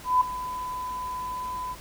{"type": "tone with ADSR envelope", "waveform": "sine", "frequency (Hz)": 1004, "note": "B5", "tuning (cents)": 28, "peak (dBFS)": -15, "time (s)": [0.04, 1.76], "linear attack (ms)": 170, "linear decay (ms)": 6, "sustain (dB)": -15, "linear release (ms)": 44, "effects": ["added 50 Hz sine -47 dBFS peak until 1.8 s", "pink hiss -45 dBFS RMS until 1.8 s"]}